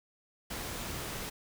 pink noise, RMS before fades -39 dBFS, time 0.5-1.3 s, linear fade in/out 10 ms, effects none

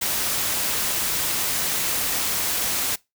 white noise, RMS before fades -24 dBFS, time 0.01-2.96 s, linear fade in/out 10 ms, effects noise-tail reverb RT60 0.2 s tail -22 dB re dry

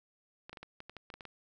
clicks, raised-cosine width 0.3 ms, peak -30 dBFS, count 11, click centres 0.495 / 0.53 / 0.572 / 0.63 / 0.804 / 0.896 / 0.967 / 1.102 / 1.14 / 1.208 / 1.253 s, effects none

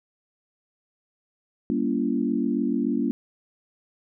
sine chord, G diminished seventh, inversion none, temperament just, 196 / 235.2 / 282.2 / 338.7 Hz, G3 / Bb3 / Db4 / Fb4, 0 / +16 / +31 / +47 cents, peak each -30 / -25 / -26 / -30 dBFS, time 1.7-3.11 s, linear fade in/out 0 ms, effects none

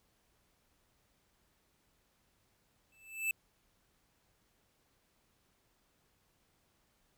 square tone with exponential growth, 2637 Hz, E7, in tune, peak -29 dBFS, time 2.92-3.31 s, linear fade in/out 2 ms, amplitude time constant 83 ms, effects pink hiss -74 dBFS RMS until 7.17 s

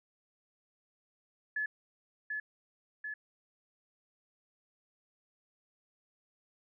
sine tone with echo, 1715 Hz, A6, 45 cents flat, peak -31 dBFS, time 1.56-1.66 s, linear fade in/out 5 ms, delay 740 ms, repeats 2, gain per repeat -3 dB, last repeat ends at 3.14 s, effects none

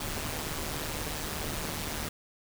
pink noise with amplitude modulation, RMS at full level -32 dBFS, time 0-2.09 s, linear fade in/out 5 ms, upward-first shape sine, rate 152 Hz, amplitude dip 65%, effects none

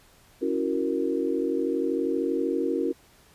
sine chord, F# dominant seventh, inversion second, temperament equal, 277.2 / 329.6 / 370 / 466.2 Hz, C#4 / E4 / F#4 / A#4, 0 / 0 / 0 / 0 cents, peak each -29 dBFS, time 0.41-2.93 s, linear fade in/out 20 ms, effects pink hiss -57 dBFS RMS until 3.34 s + resampled to 32000 Hz

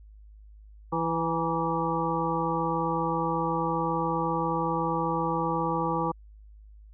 harmonic tone with a mistuned harmonic, 165.4 Hz, E3, 6 cents sharp, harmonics 1 / 2 / 3 / 5 / 6 / 7, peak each -32 / -32 / -32 / -32 / -32 / -32 dBFS, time 0.92-6.12 s, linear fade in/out 10 ms, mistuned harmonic 6, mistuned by -67 cents, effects added 52 Hz sine -47 dBFS peak until 6.93 s

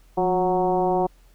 sine tone with frequency modulation, 550 Hz, C#5, 14 cents flat, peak -18 dBFS, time 0.17-1.07 s, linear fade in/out 10 ms, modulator 187 Hz, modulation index 1.8, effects added 42 Hz sine -51 dBFS peak until 1.34 s + pink hiss -61 dBFS RMS until 1.34 s

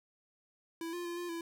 square tone with pitch steps, 331.3 / 350.3 / 344.6 / 350.1 / 334.9 Hz, E4 / F4 / F4 / F4 / E4, +9 / +5 / -23 / +4 / +27 cents, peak -38 dBFS, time 0.81-1.41 s, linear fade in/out 2 ms, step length 120 ms, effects none

